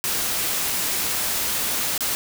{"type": "noise with dropouts", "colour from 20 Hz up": "white", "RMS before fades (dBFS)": -24, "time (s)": [0.04, 2.15], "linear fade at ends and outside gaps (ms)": 0, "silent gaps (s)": [1.978, 2.007], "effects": []}